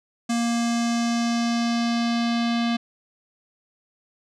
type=tone with low-pass filter sweep; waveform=square; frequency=234.3 Hz; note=A#3; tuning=9 cents sharp; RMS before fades=-23 dBFS; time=0.29-2.77 s; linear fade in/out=10 ms; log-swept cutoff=7600 to 3900 Hz; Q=2.2; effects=none